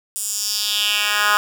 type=tone with high-pass filter sweep; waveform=10% pulse; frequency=207.7 Hz; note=G#3; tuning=in tune; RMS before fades=-20 dBFS; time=0.16-1.37 s; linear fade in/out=0 ms; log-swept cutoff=8900 to 1300 Hz; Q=2.6; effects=none